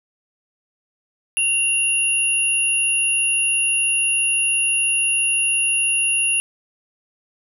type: tone pair together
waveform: sine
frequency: 2766 / 10443 Hz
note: F7 / E9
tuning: -17 / -17 cents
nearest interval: octave + major seventh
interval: 2300 cents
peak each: -19 dBFS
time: 1.37-6.4 s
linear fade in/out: 0 ms
effects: none